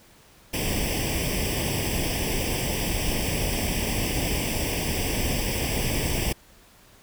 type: noise with comb filter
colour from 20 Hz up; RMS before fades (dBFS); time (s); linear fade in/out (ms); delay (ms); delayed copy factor
pink; -26; 0.53-6.33; 10; 0.37; +0.9
effects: pink hiss -54 dBFS RMS until 7.02 s